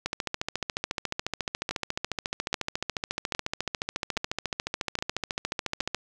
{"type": "two click trains", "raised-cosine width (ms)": 0.2, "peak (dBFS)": [-11, -12], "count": [84, 6], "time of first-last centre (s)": [[0.06, 5.947], [1.71, 5.808]], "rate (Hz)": [14.1, 1.22], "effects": []}